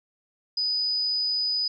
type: tone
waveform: sine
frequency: 4978 Hz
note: D#8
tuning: in tune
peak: -23 dBFS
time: 0.57-1.68 s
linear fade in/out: 5 ms
effects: none